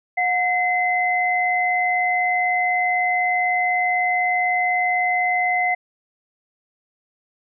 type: tone pair together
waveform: sine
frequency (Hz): 725 / 2051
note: F#5 / C7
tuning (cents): -35 / -35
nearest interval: octave + tritone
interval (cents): 1800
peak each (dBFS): -20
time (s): 0.17-5.75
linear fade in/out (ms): 10
effects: none